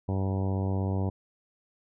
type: harmonic tone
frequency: 96.2 Hz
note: G2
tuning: 32 cents flat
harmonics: 1 / 2 / 3 / 4 / 5 / 6 / 7 / 8 / 9 / 10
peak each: -27 / -33 / -37 / -39 / -41 / -43 / -44 / -45 / -46 / -47 dBFS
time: 0.08-1.1 s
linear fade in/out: 10 ms
effects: none